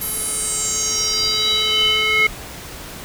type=tone with band-pass filter sweep; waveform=square; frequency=432.4 Hz; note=A4; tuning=30 cents flat; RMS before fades=-19 dBFS; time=0.01-2.27 s; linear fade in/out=5 ms; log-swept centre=12000 to 2200 Hz; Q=5.9; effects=pink hiss -34 dBFS RMS until 3.04 s